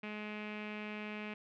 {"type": "tone with low-pass filter", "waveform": "sawtooth", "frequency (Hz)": 211.2, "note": "G#3", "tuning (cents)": 29, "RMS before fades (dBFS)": -43, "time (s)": [0.03, 1.34], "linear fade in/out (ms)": 5, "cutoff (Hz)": 2500, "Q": 5.2, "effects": []}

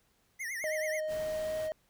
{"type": "tone with vibrato", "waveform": "square", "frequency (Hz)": 1975.5, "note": "B6", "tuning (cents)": 0, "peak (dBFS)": -36, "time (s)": [0.39, 1.01], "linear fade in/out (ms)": 20, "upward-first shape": "triangle", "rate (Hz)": 9.3, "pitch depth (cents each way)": 190}
{"type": "tone with pitch glide", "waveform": "triangle", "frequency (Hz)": [621, 625.7], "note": ["D#5", "D#5"], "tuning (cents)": [-3, 10], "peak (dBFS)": -30, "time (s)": [0.64, 1.72], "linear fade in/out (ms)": 0, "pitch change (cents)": 13, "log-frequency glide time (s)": [1.06, 1.56]}
{"type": "noise", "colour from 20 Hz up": "pink", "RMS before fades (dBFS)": -47, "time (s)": [1.07, 1.7], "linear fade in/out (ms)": 50}
{"effects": ["pink hiss -71 dBFS RMS until 1.89 s"]}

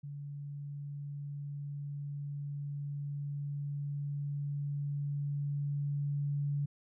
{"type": "tone with level ramp", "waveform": "sine", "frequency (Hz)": 143.4, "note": "D3", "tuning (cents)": -41, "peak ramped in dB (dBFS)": [-40, -30], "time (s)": [0.03, 6.66], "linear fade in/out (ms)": 10, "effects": []}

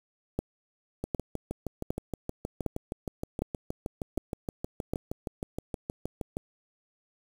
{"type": "two click trains", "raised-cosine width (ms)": 2, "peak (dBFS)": [-15, -19], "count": [7, 35], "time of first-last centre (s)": [[0.39, 4.935], [1.04, 6.369]], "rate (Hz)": [1.32, 6.38], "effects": ["7-bit"]}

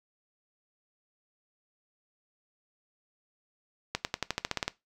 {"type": "accelerating click train", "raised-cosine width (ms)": 0.2, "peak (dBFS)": -11, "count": 11, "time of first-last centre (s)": [3.95, 4.68], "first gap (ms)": 99, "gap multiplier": 0.93, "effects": ["noise-tail reverb RT60 0.2 s tail -19 dB re dry"]}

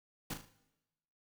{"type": "noise with echo", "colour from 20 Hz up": "pink", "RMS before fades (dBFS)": -39, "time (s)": [0.3, 0.34], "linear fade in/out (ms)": 5, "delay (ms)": 38, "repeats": 5, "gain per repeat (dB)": -7, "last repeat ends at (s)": 0.53, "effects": ["noise-tail reverb RT60 1.0 s tail -17 dB re dry"]}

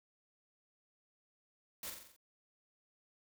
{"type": "noise with echo", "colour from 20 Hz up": "white", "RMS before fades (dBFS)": -44, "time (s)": [1.83, 1.9], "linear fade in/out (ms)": 2, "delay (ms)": 44, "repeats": 6, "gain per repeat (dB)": -4, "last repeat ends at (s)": 2.164, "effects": []}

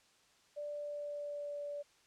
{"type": "tone with pitch glide", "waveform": "sine", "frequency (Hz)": [587.3, 579.5], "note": ["D5", "D5"], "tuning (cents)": [0, -23], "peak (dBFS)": -39, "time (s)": [0.56, 1.83], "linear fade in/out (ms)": 20, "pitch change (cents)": -23, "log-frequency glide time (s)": [0.66, 1.61], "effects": ["white hiss -68 dBFS RMS until 2.06 s", "low-pass 7000 Hz 12 dB/octave"]}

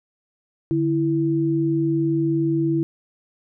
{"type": "tone pair together", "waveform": "sine", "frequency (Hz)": [146.83, 329.6], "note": ["D3", "E4"], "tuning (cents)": [0, 0], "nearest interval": "octave + major second", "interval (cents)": 1400, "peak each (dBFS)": [-23, -19], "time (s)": [0.71, 2.83], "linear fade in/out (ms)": 0, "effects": []}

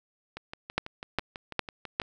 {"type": "two click trains", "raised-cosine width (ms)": 0.3, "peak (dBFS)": [-22, -9], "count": [11, 4], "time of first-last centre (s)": [[0.37, 2.017], [0.78, 2]], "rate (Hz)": [6.07, 2.46], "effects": []}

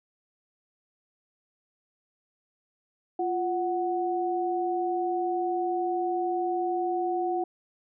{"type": "tone pair together", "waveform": "sine", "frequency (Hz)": [348.9, 740], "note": ["F4", "F#5"], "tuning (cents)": [-2, 0], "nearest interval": "octave + minor second", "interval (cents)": 1302, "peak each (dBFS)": [-28, -28], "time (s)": [3.19, 7.44], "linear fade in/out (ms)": 5, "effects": []}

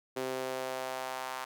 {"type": "tone with high-pass filter sweep", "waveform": "sawtooth", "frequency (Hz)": 130, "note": "C3", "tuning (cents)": -11, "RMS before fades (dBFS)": -37, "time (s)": [0.16, 1.45], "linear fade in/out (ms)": 10, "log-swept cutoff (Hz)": [380, 970], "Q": 2, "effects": []}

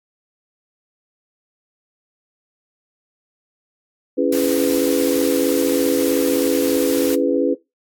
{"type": "chord", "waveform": "sine", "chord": "C# minor seventh", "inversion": "none", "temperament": "just", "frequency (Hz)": [277.2, 332.6, 415.8, 498.9], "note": ["C#4", "E4", "G#4", "B4"], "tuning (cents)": [0, 16, 2, 17], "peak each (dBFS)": [-19, -21, -22, -19], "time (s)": [4.17, 7.55], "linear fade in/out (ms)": 20}
{"type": "noise", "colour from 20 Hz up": "white", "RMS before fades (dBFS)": -28, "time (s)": [4.32, 7.15], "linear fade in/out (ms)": 5}
{"effects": ["noise-tail reverb RT60 0.2 s tail -18 dB re dry", "AAC 64 kbps"]}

